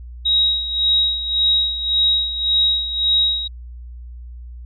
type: tone with tremolo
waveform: sine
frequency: 3807 Hz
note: A#7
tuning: 36 cents sharp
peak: -12 dBFS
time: 0.25-3.48 s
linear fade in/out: 10 ms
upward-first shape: sine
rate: 1.8 Hz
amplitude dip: 70%
effects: added 60 Hz sine -32 dBFS peak until 4.65 s